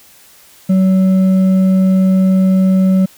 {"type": "tone with hard clipping", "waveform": "sine", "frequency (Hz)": 188.6, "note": "F#3", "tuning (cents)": 33, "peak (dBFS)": -9, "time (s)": [0.69, 3.06], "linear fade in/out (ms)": 10, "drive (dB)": 4, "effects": ["white hiss -44 dBFS RMS until 3.17 s"]}